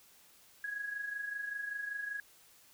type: tone with amplitude modulation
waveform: sine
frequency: 1661.2 Hz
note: G#6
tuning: in tune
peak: -34 dBFS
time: 0.64-2.2 s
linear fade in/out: 2 ms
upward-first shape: sine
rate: 25.2 Hz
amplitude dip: 60%
effects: white hiss -62 dBFS RMS until 2.73 s